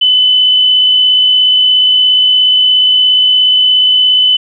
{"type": "tone with amplitude modulation", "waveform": "sine", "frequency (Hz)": 3013, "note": "F#7", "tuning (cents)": 31, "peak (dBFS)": -4, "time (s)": [0.01, 4.37], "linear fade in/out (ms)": 10, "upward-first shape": "sine", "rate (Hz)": 57, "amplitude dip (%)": 25, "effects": []}